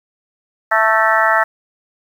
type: harmonic tone with a mistuned harmonic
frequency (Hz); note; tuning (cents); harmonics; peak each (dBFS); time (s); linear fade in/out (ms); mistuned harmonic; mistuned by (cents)
220.9; A3; +7; 3 / 4 / 5 / 6 / 7 / 8 / 9; -18 / -18 / -22 / -16 / -21 / -18 / -21; 0.71-1.44; 10; 9; -55
effects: 7-bit